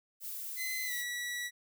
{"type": "noise", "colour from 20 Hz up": "violet", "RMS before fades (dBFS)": -41, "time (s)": [0.2, 1.05], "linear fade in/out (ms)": 50}
{"type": "tone with pitch glide", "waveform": "sawtooth", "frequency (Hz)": [2038, 1942.6], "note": ["C7", "B6"], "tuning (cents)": [-46, -29], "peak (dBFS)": -32, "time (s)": [0.56, 1.51], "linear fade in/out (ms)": 50, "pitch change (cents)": -83, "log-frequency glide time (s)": [0.85, 0.93]}
{"effects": []}